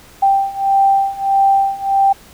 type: beating tone pair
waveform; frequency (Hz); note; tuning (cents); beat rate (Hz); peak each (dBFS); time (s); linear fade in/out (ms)
sine; 784 / 785.6; G5 / G5; 0 / +4; 1.6; -15 / -13; 0.22-2.13; 10
effects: pink hiss -43 dBFS RMS until 2.33 s